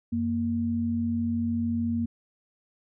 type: tone pair together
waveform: sine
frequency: 92.7 / 233.4 Hz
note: F#2 / A#3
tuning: +4 / +2 cents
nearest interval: octave + major third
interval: 1598 cents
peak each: -32 / -25 dBFS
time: 0.12-2.06 s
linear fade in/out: 10 ms
effects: none